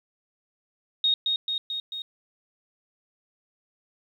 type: tone with echo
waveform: sine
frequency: 3729 Hz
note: A#7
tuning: in tune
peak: -19 dBFS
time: 1.04-1.14 s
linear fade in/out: 2 ms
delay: 220 ms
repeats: 4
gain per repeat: -3 dB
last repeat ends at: 2.02 s
effects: 10-bit